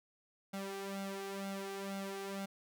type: tone with flanger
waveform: sawtooth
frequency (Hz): 196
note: G3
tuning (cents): 0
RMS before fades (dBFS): -42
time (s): 0.53-2.46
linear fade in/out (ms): 10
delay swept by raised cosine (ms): 1.4 to 2.5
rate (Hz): 2.1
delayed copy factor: +0.75
effects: none